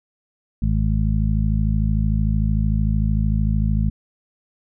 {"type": "harmonic tone", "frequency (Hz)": 53.3, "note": "G#1", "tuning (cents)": 46, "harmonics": [1, 2, 3, 4], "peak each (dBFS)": [-19, -22, -24, -25], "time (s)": [0.62, 3.9], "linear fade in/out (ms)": 5, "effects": []}